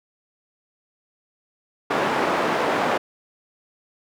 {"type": "band-pass noise", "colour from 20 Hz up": "white", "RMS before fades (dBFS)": -22, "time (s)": [1.9, 2.98], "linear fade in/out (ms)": 10, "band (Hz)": [230, 1100], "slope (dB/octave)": 12, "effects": []}